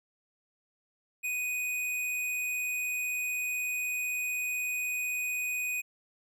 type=tone; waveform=square; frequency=2489 Hz; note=D#7; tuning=in tune; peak=-31 dBFS; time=1.23-5.82 s; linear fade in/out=20 ms; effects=none